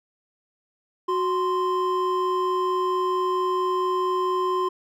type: tone pair together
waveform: triangle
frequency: 368.8 / 1042 Hz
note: F#4 / C6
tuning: -6 / -7 cents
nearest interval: octave + tritone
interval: 1799 cents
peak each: -22 dBFS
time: 1.08-4.69 s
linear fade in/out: 10 ms
effects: none